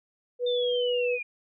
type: tone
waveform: sine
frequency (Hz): 490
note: B4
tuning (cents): -14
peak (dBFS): -24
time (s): 0.39-1.19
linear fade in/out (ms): 50
type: linear sweep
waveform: sine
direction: down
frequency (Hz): 3620 to 2392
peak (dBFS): -31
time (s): 0.46-1.23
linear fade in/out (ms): 10
effects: none